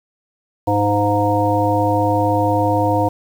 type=harmonic tone with a mistuned harmonic; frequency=103.1 Hz; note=G#2; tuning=12 cents flat; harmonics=1 / 3 / 5 / 7 / 9; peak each=-20 / -20 / -20 / -20 / -20 dBFS; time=0.67-3.09 s; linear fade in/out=10 ms; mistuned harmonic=7; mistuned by=-17 cents; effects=7-bit